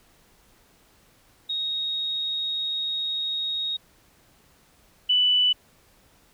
sine tone pair in turn, 3753 / 2979 Hz, A#7 / F#7, +11 / +11 cents, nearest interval major third, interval 400 cents, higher first, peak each -25 / -17 dBFS, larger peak second, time 1.49-3.77 / 5.09-5.53 s, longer first, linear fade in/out 10 ms, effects pink hiss -59 dBFS RMS until 6.33 s

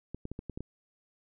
clicks, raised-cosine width 3 ms, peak -25 dBFS, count 7, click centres 0.146 / 0.254 / 0.316 / 0.391 / 0.497 / 0.575 / 0.606 s, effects none

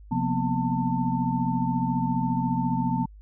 sine tone cluster, 134.4 / 178.6 / 236.1 / 250.6 / 894 Hz, C3 / F3 / A#3 / B3 / A5, +47 / +39 / +22 / +25 / +27 cents, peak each -29 dBFS, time 0.11-3.06 s, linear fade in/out 10 ms, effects added 51 Hz sine -44 dBFS peak until 3.21 s

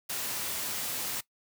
white noise, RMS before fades -34 dBFS, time 0.09-1.21 s, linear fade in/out 10 ms, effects noise-tail reverb RT60 0.1 s tail -19 dB re dry + high-pass 80 Hz 12 dB/octave

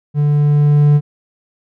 triangle tone with level ramp, 146.83 Hz, D3, in tune, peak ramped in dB -9 to -4 dBFS, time 0.14-1.01 s, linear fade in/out 50 ms, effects none

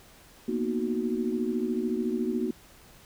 sine chord, B major seventh, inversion third, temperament equal, 233.1 / 246.9 / 311.1 / 370 Hz, A#3 / B3 / D#4 / F#4, 0 / 0 / 0 / 0 cents, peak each -30 / -32 / -34 / -31 dBFS, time 0.48-2.51 s, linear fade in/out 5 ms, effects pink hiss -54 dBFS RMS until 3.05 s

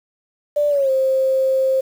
sine tone with pitch glide, 587 to 529 Hz, D5 to C5, -1 to +19 cents, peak -14 dBFS, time 0.56-1.81 s, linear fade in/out 10 ms, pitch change -180 cents, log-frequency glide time 0.69-0.9 s, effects 7-bit

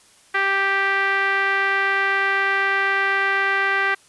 5% pulse tone with low-pass filter, 392 Hz, G4, in tune, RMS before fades -20 dBFS, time 0.34-3.95 s, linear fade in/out 10 ms, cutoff 1800 Hz, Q 3, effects white hiss -53 dBFS RMS until 4.08 s + resampled to 24000 Hz

